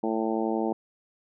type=harmonic tone; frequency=111.4 Hz; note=A2; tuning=22 cents sharp; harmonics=2 / 3 / 4 / 5 / 6 / 7 / 8; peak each=-30 / -29 / -32 / -35 / -36 / -34 / -37 dBFS; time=0.03-0.73 s; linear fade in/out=5 ms; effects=none